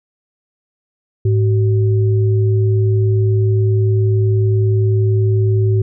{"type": "tone pair together", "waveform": "sine", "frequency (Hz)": [106.3, 379.1], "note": ["G#2", "F#4"], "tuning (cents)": [41, 42], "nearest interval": "octave + minor seventh", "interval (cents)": 2201, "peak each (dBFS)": [-11, -20], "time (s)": [1.25, 5.82], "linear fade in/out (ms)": 5, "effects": []}